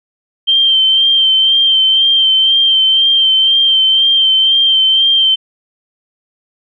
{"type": "tone with vibrato", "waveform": "sine", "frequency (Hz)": 3136, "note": "G7", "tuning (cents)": 0, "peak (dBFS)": -7, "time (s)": [0.47, 5.36], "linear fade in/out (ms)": 20, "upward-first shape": "sine", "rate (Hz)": 2, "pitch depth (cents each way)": 27, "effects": []}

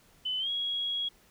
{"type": "tone with pitch glide", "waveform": "sine", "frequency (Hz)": [3021, 3314], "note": ["F#7", "G#7"], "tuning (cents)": [35, -4], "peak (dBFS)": -29, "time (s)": [0.25, 1.09], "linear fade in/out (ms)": 10, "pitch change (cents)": 161, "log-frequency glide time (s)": [0.39, 0.49], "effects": ["pink hiss -62 dBFS RMS until 1.3 s"]}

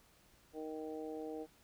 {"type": "harmonic tone", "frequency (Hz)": 156.1, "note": "D#3", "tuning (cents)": 6, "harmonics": [2, 3, 4, 5], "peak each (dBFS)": [-45, -44, -51, -52], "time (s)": [0.53, 1.47], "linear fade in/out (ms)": 50, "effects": ["pink hiss -67 dBFS RMS until 1.63 s"]}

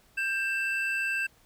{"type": "tone pair together", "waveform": "triangle", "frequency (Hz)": [1583, 2662], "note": ["G6", "E7"], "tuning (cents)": [17, 16], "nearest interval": "major sixth", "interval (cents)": 899, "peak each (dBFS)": -28, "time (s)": [0.17, 1.27], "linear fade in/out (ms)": 10, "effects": ["pink hiss -62 dBFS RMS until 1.45 s"]}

